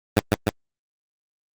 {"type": "tone with echo", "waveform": "10% pulse", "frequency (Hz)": 103.8, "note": "G#2", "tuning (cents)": 0, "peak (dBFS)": -6, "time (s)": [0.17, 0.19], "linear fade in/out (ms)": 0, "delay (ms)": 150, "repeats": 2, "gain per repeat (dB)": -2, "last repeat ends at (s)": 0.49, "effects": ["Opus 32 kbps"]}